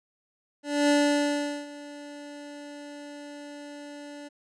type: tone with ADSR envelope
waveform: 25% pulse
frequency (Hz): 290.4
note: D4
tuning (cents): -19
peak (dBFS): -15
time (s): 0.63-4.29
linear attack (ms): 260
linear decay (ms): 770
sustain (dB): -21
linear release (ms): 18
effects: resampled to 22050 Hz